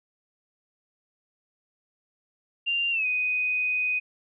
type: tone with pitch glide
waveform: sine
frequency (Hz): 2785 to 2496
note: F7 to D#7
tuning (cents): -5 to +5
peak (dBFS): -23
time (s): 2.66-4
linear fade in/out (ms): 20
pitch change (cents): -190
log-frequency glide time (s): 2.91-3.06
effects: none